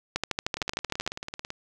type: two click trains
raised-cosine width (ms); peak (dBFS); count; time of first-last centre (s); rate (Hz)
0.2; -9 / -17; 13 / 18; 0.16-1.076 / 0.57-1.504; 13.1 / 18.2
effects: none